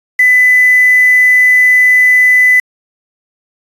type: tone with quantisation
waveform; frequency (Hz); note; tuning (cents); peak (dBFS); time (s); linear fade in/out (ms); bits
sine; 2001; B6; +22; -4; 0.19-2.6; 5; 4
effects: resampled to 32000 Hz